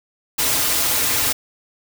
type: noise with comb filter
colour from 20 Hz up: white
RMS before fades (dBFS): -19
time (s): 0.38-1.33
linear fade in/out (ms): 10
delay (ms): 5.3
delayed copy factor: -0.65
effects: none